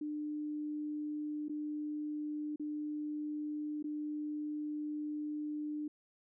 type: tone with dropouts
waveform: sine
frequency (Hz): 299.8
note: D4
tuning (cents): +36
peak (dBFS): -36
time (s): 0.01-5.88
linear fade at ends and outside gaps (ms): 5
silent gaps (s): 1.484-1.494 / 2.56-2.596 / 3.827-3.841
effects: none